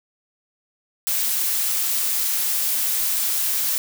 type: noise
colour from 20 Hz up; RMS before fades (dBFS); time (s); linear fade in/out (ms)
blue; -22; 1.07-3.78; 0
effects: none